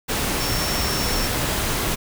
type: tone in noise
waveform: sine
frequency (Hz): 5440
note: F8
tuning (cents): -46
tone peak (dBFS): -28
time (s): 0.39-1.28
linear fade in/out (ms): 20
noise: pink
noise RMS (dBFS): -23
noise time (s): 0.08-1.96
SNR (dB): -8
effects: none